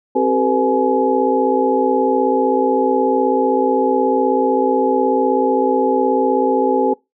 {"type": "tone cluster", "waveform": "sine", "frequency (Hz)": [264.8, 386.9, 445.9, 502, 844], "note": ["C4", "G4", "A4", "B4", "G#5"], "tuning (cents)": [21, -23, 23, 28, 28], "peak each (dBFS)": -19, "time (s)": [0.15, 6.94], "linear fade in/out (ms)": 10, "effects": ["noise-tail reverb RT60 0.2 s tail -23 dB re dry"]}